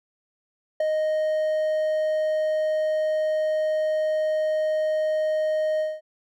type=tone with ADSR envelope; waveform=triangle; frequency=621 Hz; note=D#5; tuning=3 cents flat; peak=-15 dBFS; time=0.8-6.01 s; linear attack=6 ms; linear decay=4 ms; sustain=-4 dB; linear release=210 ms; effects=none